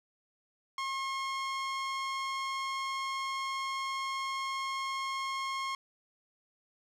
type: tone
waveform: sawtooth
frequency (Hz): 1077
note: C6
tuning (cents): +50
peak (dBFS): -29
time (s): 0.78-5.75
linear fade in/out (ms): 2
effects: low-pass 6000 Hz 12 dB/octave + 11-bit